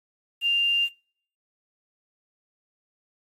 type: tone with quantisation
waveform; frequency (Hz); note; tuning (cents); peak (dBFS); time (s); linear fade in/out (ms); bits
sine; 2794; F7; 0; -20; 0.41-0.89; 50; 8
effects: noise-tail reverb RT60 0.6 s tail -26 dB re dry + AAC 48 kbps